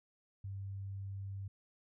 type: tone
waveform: sine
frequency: 98 Hz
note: G2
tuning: in tune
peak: -40 dBFS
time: 0.44-1.48 s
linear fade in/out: 5 ms
effects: none